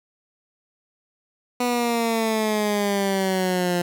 15% pulse exponential sweep, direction down, 246.9 to 174.61 Hz, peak -14 dBFS, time 1.6-3.82 s, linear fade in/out 5 ms, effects none

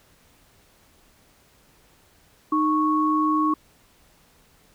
sine tone pair together, 308.1 / 1105.9 Hz, D#4 / C#6, -17 / -4 cents, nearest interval octave + minor seventh, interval 2213 cents, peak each -21 dBFS, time 2.52-3.54 s, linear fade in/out 5 ms, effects pink hiss -58 dBFS RMS until 4.74 s

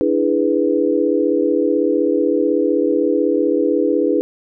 sine chord, E dominant seventh, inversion third, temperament equal, 293.7 / 329.6 / 415.3 / 493.9 Hz, D4 / E4 / G#4 / B4, 0 / 0 / 0 / 0 cents, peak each -19 dBFS, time 0.01-4.21 s, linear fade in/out 0 ms, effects none

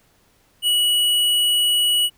square tone, 2930 Hz, F#7, 18 cents flat, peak -16 dBFS, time 0.62-2.1 s, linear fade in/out 50 ms, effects pink hiss -59 dBFS RMS until 2.17 s

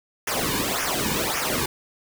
pink noise with flanger, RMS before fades -25 dBFS, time 0.27-1.66 s, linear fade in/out 5 ms, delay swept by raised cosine 0.24 to 1.54 ms, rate 1.8 Hz, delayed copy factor -0.85, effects none

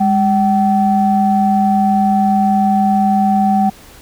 sine tone pair together, 203.5 / 765.2 Hz, G#3 / G5, -35 / -42 cents, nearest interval octave + major seventh, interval 2293 cents, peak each -12 dBFS, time 0-3.7 s, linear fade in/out 10 ms, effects tanh soft clip ceiling -2 dBFS + pink hiss -41 dBFS RMS until 4.01 s

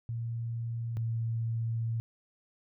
sine tone pair in turn, 116.1 / 114.37 Hz, A#2 / A#2, -7 / -33 cents, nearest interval unison, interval 26 cents, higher first, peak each -32 / -29 dBFS, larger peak second, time 0.09-0.97 / 0.97-2 s, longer second, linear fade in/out 0 ms, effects none

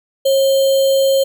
sine tone with sample-and-hold, 542 Hz, C#5, 39 cents flat, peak -10 dBFS, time 0.25-1.24 s, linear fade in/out 10 ms, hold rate 3675 Hz, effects none

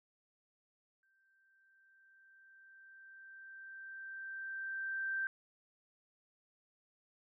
sine tone with exponential growth, 1566 Hz, G6, 2 cents flat, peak -33 dBFS, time 1.03-5.27 s, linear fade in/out 1 ms, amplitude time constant 920 ms, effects none

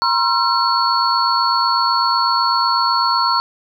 sine tone cluster, 950 / 1058 / 1356 / 4410 Hz, A#5 / C6 / E6 / C#8, +33 / +19 / +49 / -10 cents, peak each -19 dBFS, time 0.02-3.4 s, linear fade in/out 0 ms, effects 8-bit

